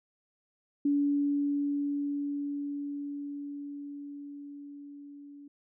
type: tone with level ramp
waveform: sine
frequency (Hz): 286.1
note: D4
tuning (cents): -45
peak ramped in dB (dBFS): -23 to -46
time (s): 0.85-5.48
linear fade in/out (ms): 5
effects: none